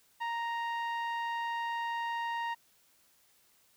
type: tone with low-pass filter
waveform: sawtooth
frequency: 932.3 Hz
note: A#5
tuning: in tune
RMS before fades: -35 dBFS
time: 0.2-2.55 s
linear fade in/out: 20 ms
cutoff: 2200 Hz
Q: 0.96
effects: white hiss -67 dBFS RMS until 3.76 s